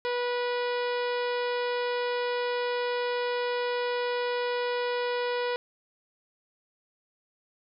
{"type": "harmonic tone with a mistuned harmonic", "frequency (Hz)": 488.3, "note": "B4", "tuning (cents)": -20, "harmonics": [1, 2, 3, 4, 5, 6, 7, 8, 9, 10], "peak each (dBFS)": [-28, -34, -38, -40, -42, -44, -45, -46, -47, -48], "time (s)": [0.05, 5.56], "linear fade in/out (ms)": 0, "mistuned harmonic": 10, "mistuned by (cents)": 48, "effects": []}